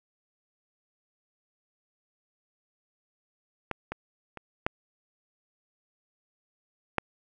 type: clicks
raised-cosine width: 0.5 ms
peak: -15 / -18 / -25 / -10 / -9 dBFS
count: 5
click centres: 3.713 / 3.92 / 4.373 / 4.665 / 6.983 s
effects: none